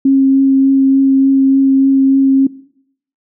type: tone with vibrato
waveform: sine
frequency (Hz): 270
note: C#4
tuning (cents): -45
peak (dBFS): -6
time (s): 0.05-2.47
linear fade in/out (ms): 5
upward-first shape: triangle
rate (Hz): 3.4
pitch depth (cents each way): 10
effects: noise-tail reverb RT60 0.7 s tail -20 dB re dry